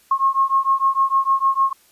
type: beating tone pair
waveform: sine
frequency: 1078 / 1084.6 Hz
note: C#6 / C#6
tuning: -49 / -38 cents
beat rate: 6.6 Hz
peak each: -18 dBFS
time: 0.11-1.73 s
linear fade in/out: 5 ms
effects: white hiss -55 dBFS RMS until 1.91 s + resampled to 32000 Hz